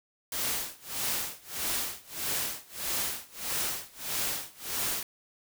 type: noise with tremolo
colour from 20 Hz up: white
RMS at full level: -30 dBFS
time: 0.32-5.03 s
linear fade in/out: 2 ms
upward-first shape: sine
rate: 1.6 Hz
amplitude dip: 95%
effects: none